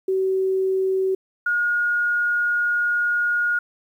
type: tone pair in turn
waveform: sine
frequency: 380 / 1434.7 Hz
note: F#4 / F6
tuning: +46 / +46 cents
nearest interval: octave + major seventh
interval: 2300 cents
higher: second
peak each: -18 dBFS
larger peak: neither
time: 0.08-1.15 / 1.46-3.59 s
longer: second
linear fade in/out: 5 ms
effects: 9-bit

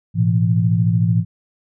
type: chord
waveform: sine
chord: A suspended second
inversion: none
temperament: equal with one note detuned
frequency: 110 / 123.47 / 168.76 Hz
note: A2 / B2 / E3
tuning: 0 / 0 / +41 cents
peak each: -16 / -21 / -17 dBFS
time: 0.14-1.25 s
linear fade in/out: 50 ms
effects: none

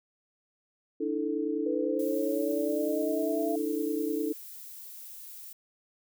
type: chord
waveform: sine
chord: D suspended second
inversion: none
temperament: equal with one note detuned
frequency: 293.7 / 323.6 / 440 Hz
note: D4 / E4 / A4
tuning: 0 / -32 / 0 cents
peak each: -32 dBFS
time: 1-4.33 s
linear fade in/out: 10 ms
type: exponential sweep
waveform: sine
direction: up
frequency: 490 to 681 Hz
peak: -31 dBFS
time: 1.66-3.56 s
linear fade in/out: 5 ms
type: noise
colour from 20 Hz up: violet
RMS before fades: -45 dBFS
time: 1.99-5.53 s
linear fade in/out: 5 ms
effects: none

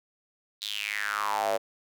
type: tone with high-pass filter sweep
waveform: square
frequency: 51.91 Hz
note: G#1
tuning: in tune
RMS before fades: -30 dBFS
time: 0.61-1.58 s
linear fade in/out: 20 ms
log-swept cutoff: 4000 to 550 Hz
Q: 6
effects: none

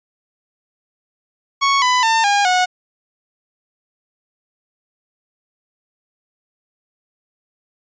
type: tone with pitch steps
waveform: sawtooth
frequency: 1108.7 / 999.2 / 900.5 / 811.6 / 731.5 Hz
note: C#6 / B5 / A5 / G#5 / F#5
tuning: 0 / +20 / +40 / -40 / -20 cents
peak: -9 dBFS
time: 1.61-2.66 s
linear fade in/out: 20 ms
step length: 210 ms
effects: resampled to 16000 Hz

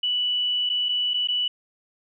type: tone with dropouts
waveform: sine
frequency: 2960 Hz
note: F#7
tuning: in tune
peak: -21 dBFS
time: 0.03-1.48 s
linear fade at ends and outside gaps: 5 ms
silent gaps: 0.693-0.698 / 0.887-0.89 / 1.136-1.141 / 1.274-1.285 s
effects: none

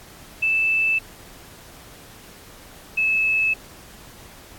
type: tone pair in turn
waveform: sine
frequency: 2637 / 2602 Hz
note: E7 / E7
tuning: 0 / -23 cents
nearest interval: unison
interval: 23 cents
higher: first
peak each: -17 dBFS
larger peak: neither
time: 0.42-0.99 / 2.97-3.54 s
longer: neither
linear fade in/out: 10 ms
effects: pink hiss -45 dBFS RMS until 4.58 s + AAC 64 kbps

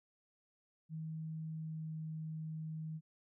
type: tone with pitch glide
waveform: sine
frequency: 158.8 to 157.79 Hz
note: D#3 to D#3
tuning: +36 to +25 cents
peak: -40 dBFS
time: 0.89-3.01 s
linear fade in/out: 50 ms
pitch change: -11 cents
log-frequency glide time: 1.5-1.96 s
effects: none

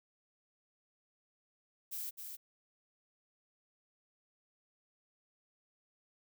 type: noise with echo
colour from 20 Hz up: violet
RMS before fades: -41 dBFS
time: 1.91-2.11 s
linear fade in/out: 20 ms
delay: 260 ms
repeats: 1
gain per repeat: -5 dB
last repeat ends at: 2.37 s
effects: none

